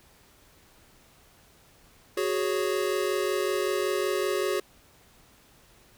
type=chord; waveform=square; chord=F# suspended second; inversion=none; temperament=equal; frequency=370 / 415.3 / 554.4 Hz; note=F#4 / G#4 / C#5; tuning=0 / 0 / 0 cents; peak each=-29 / -30 / -33 dBFS; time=2.17-4.6 s; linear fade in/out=5 ms; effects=pink hiss -58 dBFS RMS until 5.97 s